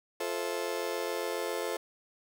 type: chord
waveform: 35% pulse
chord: F major seventh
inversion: none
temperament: just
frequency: 349.2 / 436.5 / 523.8 / 654.8 Hz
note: F4 / A4 / C5 / E5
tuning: 0 / -14 / +2 / -12 cents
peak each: -37 / -34 / -35 / -39 dBFS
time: 0.2-1.77 s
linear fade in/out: 5 ms
effects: none